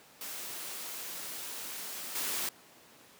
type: noise with level steps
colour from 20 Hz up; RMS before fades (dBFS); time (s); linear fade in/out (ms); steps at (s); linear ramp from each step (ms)
white; -41 / -34; 0.21-2.49; 2; 2.15; 5
effects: pink hiss -57 dBFS RMS until 3.19 s + high-pass 200 Hz 12 dB/octave